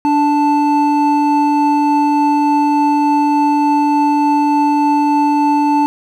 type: tone pair together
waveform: triangle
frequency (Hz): 292.2 / 880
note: D4 / A5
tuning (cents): -9 / 0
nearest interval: octave + perfect fifth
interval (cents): 1909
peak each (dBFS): -11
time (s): 0.05-5.86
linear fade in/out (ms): 0
effects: none